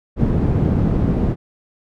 white low-pass noise, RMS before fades -17 dBFS, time 0.16-1.36 s, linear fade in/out 50 ms, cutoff 210 Hz, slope 12 dB/octave, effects none

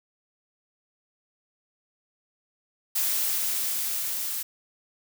blue noise with level ramp, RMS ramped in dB -25 to -31 dBFS, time 2.95-4.43 s, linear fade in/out 10 ms, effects none

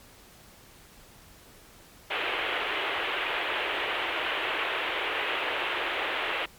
white band-pass noise, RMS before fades -30 dBFS, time 2.1-6.46 s, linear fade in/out 10 ms, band 320 to 3200 Hz, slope 48 dB/octave, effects pink hiss -53 dBFS RMS until 6.58 s + MP3 96 kbps

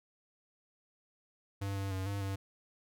square tone with pitch steps, 98.9 / 98 / 94.7 / 100.1 / 97.5 Hz, G2 / G2 / F#2 / G2 / G2, +16 / 0 / +41 / +37 / -9 cents, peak -35 dBFS, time 1.61-2.36 s, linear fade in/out 10 ms, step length 150 ms, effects none

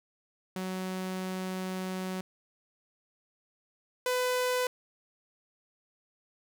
sawtooth tone pair in turn, 186.4 / 501.1 Hz, F#3 / B4, +13 / +25 cents, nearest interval octave + perfect fourth, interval 1712 cents, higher second, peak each -29 / -23 dBFS, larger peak second, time 0.56-2.21 / 4.06-4.67 s, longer first, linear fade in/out 2 ms, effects none

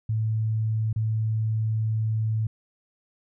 sine tone with dropouts, 110 Hz, A2, in tune, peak -22 dBFS, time 0.09-2.47 s, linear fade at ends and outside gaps 5 ms, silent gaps 0.929-0.96 s, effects none

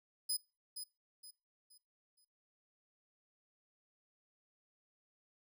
15% pulse tone with echo, 5010 Hz, D#8, 11 cents sharp, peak -28 dBFS, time 0.29-0.37 s, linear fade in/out 10 ms, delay 470 ms, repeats 4, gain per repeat -9 dB, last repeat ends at 2.25 s, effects noise-tail reverb RT60 0.3 s tail -22 dB re dry

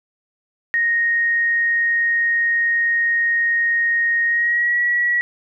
sine tone with pitch glide, 1864.7 to 1928.2 Hz, A#6 to B6, 0 to -42 cents, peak -15 dBFS, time 0.74-5.21 s, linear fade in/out 0 ms, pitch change +58 cents, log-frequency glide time 4.26-4.79 s, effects none

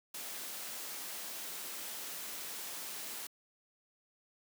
white noise, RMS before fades -43 dBFS, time 0.14-3.27 s, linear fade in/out 5 ms, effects high-pass 200 Hz 12 dB/octave

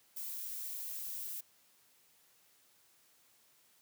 violet noise, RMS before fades -42 dBFS, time 0.16-1.41 s, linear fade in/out 10 ms, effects white hiss -68 dBFS RMS until 3.81 s + high-pass 80 Hz 12 dB/octave

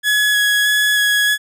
30% pulse tone with vibrato, 1682 Hz, G#6, 22 cents sharp, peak -10 dBFS, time 0.03-1.38 s, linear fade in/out 50 ms, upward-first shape square, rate 1.6 Hz, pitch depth 10 cents each way, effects none

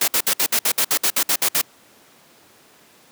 white noise bursts, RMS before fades -18 dBFS, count 13, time 0.01-1.615 s, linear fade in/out 5 ms, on 69 ms, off 59 ms, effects pink hiss -51 dBFS RMS until 3.11 s + high-pass 200 Hz 12 dB/octave

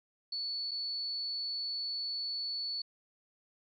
sine tone with dropouts, 4440 Hz, C#8, 2 cents sharp, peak -34 dBFS, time 0.32-2.82 s, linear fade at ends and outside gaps 5 ms, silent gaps 0.711-0.714 s, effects none

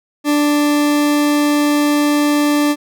40% pulse tone, 293.7 Hz, D4, in tune, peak -11 dBFS, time 0.24-2.76 s, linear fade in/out 50 ms, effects none

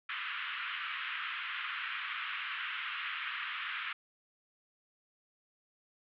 pink band-pass noise, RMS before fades -39 dBFS, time 0.09-3.93 s, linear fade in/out 5 ms, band 1200 to 3200 Hz, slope 48 dB/octave, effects none

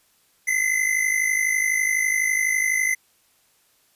square tone pair together, 2020 / 2072 Hz, B6 / C7, +39 / -17 cents, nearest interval unison, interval 44 cents, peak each -23 dBFS, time 0.47-2.95 s, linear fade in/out 10 ms, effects white hiss -62 dBFS RMS until 3.95 s + resampled to 32000 Hz

